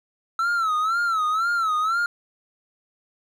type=tone with vibrato; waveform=triangle; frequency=1319 Hz; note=E6; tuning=1 cent sharp; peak=-18 dBFS; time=0.39-2.06 s; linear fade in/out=2 ms; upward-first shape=sine; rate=2 Hz; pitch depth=120 cents each way; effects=none